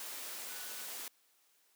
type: tone in noise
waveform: sine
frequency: 1480 Hz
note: F#6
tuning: in tune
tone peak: -55 dBFS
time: 0.49-0.85 s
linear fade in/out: 2 ms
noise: white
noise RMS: -44 dBFS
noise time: 0-1.08 s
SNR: -14 dB
effects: white hiss -71 dBFS RMS until 1.75 s + high-pass 300 Hz 12 dB/octave